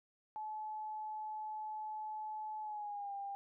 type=tone with pitch glide; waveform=sine; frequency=860 to 797.8 Hz; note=A5 to G5; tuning=-40 to +30 cents; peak=-40 dBFS; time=0.36-3.35 s; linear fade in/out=0 ms; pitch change=-130 cents; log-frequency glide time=2.61-3.13 s; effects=none